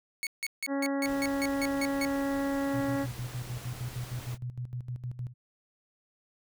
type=tone bursts; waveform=sawtooth; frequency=2214 Hz; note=C#7; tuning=3 cents flat; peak=-27 dBFS; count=10; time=0.23-2.05 s; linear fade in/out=0 ms; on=38 ms; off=160 ms
type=harmonic tone; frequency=277.2 Hz; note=C#4; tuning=in tune; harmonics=1 / 2 / 3 / 4 / 5 / 6 / 7; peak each=-29 / -34 / -40 / -44 / -46 / -45 / -45 dBFS; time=0.67-3.07 s; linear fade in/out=50 ms
type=noise; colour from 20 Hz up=pink; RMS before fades=-45 dBFS; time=1.03-4.38 s; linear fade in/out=50 ms
type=tone with tremolo; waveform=sine; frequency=123.47 Hz; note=B2; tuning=in tune; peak=-32 dBFS; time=2.73-5.34 s; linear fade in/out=20 ms; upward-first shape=square; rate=6.5 Hz; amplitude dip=75%
effects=none